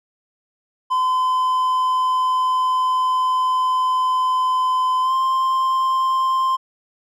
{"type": "tone with pitch glide", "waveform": "triangle", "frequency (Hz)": [1022, 1048.3], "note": ["C6", "C6"], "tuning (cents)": [-41, 3], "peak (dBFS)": -14, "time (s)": [0.9, 6.57], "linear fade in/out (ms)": 20, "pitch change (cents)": 44, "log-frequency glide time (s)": [5.02, 5.13], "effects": []}